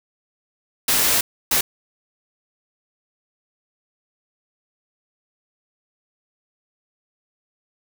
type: noise bursts at uneven times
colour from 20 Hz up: white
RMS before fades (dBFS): -18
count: 2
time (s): 0.88-1.21 / 1.51-1.61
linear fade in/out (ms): 5
effects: none